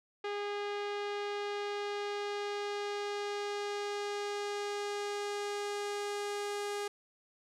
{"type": "tone with low-pass filter sweep", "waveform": "sawtooth", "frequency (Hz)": 409.3, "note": "G#4", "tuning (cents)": -25, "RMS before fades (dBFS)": -37, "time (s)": [0.24, 6.88], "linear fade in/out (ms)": 5, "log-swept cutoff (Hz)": [3300, 9400], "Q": 1, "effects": []}